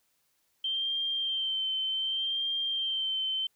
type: tone with vibrato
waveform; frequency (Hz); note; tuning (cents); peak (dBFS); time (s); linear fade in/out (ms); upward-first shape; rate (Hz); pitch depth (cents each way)
sine; 3136; G7; 0; -28; 0.64-3.47; 5; sine; 0.66; 30
effects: white hiss -73 dBFS RMS until 3.55 s